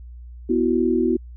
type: chord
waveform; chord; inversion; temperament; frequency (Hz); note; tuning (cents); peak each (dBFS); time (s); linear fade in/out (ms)
sine; B suspended fourth; none; equal; 246.9 / 329.6 / 370; B3 / E4 / F#4; 0 / 0 / 0; -21; 0.49-1.17; 10
effects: added 60 Hz sine -36 dBFS peak until 1.36 s